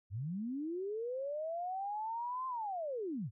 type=linear two-way sweep; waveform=sine; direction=up then down; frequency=87.31 to 1050 to 87.31 Hz; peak=-36 dBFS; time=0.1-3.31 s; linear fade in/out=50 ms; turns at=2.47 s; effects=none